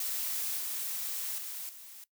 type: noise with level steps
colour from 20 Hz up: blue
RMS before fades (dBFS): -34 / -36 / -40 / -49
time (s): 0-2.04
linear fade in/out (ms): 2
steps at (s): 0.57 / 1.38 / 1.69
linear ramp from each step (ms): 2
effects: noise-tail reverb RT60 0.1 s tail -18 dB re dry